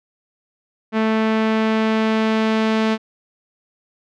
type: tone with low-pass filter sweep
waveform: sawtooth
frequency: 220 Hz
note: A3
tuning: in tune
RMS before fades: -18 dBFS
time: 0.92-2.98 s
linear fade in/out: 50 ms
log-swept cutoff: 2400 to 3600 Hz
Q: 0.97
effects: none